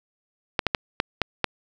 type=clicks; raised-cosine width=0.3 ms; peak=-4 dBFS; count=6; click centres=0.592 / 0.667 / 0.748 / 1.001 / 1.217 / 1.443 s; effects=none